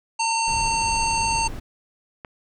harmonic tone, 907 Hz, A#5, 48 cents flat, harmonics 1 / 3 / 5 / 7 / 9, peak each -22 / -27 / -29 / -30 / -32 dBFS, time 0.19-1.48 s, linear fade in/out 10 ms
brown noise, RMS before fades -31 dBFS, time 0.47-1.6 s, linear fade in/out 10 ms
click, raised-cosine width 0.5 ms, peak -21 dBFS, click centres 2.248 s
effects none

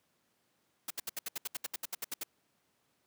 white noise bursts, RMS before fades -37 dBFS, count 15, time 0.88-2.235 s, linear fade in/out 5 ms, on 25 ms, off 70 ms, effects pink hiss -75 dBFS RMS until 3.06 s + high-pass 150 Hz 12 dB/octave

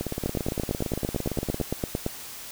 two click trains, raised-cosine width 2 ms, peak -12 / -15 dBFS, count 17 / 29, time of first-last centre 0.26-2.064 / 0.01-1.601 s, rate 8.87 / 17.6 Hz, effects white hiss -40 dBFS RMS until 2.51 s

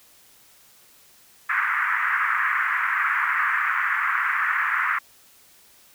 white band-pass noise, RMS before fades -23 dBFS, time 1.49-4.99 s, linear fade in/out 10 ms, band 1100 to 2000 Hz, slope 48 dB/octave, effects white hiss -54 dBFS RMS until 5.94 s

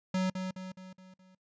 square tone with echo, 186.4 Hz, F#3, 13 cents sharp, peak -28 dBFS, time 0.14-0.3 s, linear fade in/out 5 ms, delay 210 ms, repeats 5, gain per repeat -6 dB, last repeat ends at 1.35 s, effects noise-tail reverb RT60 0.1 s tail -25 dB re dry + resampled to 16000 Hz

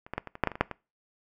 clicks, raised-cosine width 0.5 ms, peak -30 / -18 / -14 / -23 / -25 / -7 / -10 / -23 / -22 / -6 / -19 dBFS, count 11, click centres 0.065 / 0.136 / 0.18 / 0.273 / 0.354 / 0.437 / 0.473 / 0.517 / 0.555 / 0.61 / 0.713 s, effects noise-tail reverb RT60 0.3 s tail -22 dB re dry

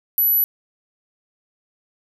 sine tone, 11870 Hz, F#9, 4 cents sharp, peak -14 dBFS, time 0.18-0.44 s, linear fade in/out 0 ms, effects none

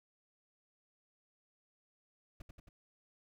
brown noise with echo, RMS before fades -45 dBFS, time 2.4-2.42 s, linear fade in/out 5 ms, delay 90 ms, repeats 3, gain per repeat -3 dB, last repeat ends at 2.69 s, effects none

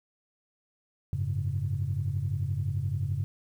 sine chord, F# suspended second, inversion none, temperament just, 92.5 / 104.06 / 138.75 Hz, F#2 / G#2 / C#3, 0 / +4 / +2 cents, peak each -31 dBFS, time 1.13-3.24 s, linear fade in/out 0 ms, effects tanh soft clip ceiling -19 dBFS + 10-bit

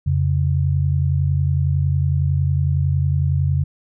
sine tone pair together, 87.31 / 138.23 Hz, F2 / C#3, 0 / -5 cents, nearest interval minor sixth, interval 795 cents, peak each -18 dBFS, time 0.06-3.64 s, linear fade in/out 10 ms, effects none

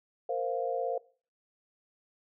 sine chord, Bb suspended second, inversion none, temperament equal, 466.2 / 523.3 / 698.5 Hz, Bb4 / C5 / F5, 0 / 0 / 0 cents, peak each -34 / -33 / -34 dBFS, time 0.29-0.98 s, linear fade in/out 5 ms, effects noise-tail reverb RT60 0.4 s tail -21 dB re dry

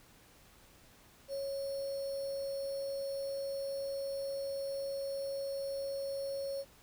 sine tone with sample-and-hold, 551 Hz, C#5, 11 cents flat, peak -35 dBFS, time 1.28-6.65 s, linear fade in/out 50 ms, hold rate 4900 Hz, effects pink hiss -61 dBFS RMS until 6.82 s

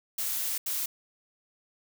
blue noise bursts at uneven times, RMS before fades -31 dBFS, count 2, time 0.18-0.58 / 0.66-0.86 s, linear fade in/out 5 ms, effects none

